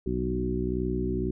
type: harmonic tone with a mistuned harmonic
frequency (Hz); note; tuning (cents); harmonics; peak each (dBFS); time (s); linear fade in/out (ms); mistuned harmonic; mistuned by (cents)
62; B1; +7; 1 / 2 / 3 / 4 / 5 / 6; -32 / -36 / -33 / -34 / -34 / -31; 0.06-1.31; 5; 2; +20
effects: none